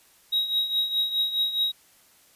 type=tone with tremolo; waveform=triangle; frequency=3811 Hz; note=A#7; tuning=38 cents sharp; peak=-18 dBFS; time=0.32-1.72 s; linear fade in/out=10 ms; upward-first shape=triangle; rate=4.8 Hz; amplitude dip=75%; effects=white hiss -58 dBFS RMS until 2.35 s + resampled to 32000 Hz